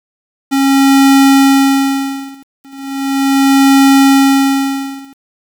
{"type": "tone with tremolo", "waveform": "square", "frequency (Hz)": 272.9, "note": "C#4", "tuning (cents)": -27, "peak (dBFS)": -5, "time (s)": [0.51, 5.2], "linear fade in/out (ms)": 20, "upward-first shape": "sine", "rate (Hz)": 0.37, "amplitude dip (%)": 100, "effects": ["7-bit"]}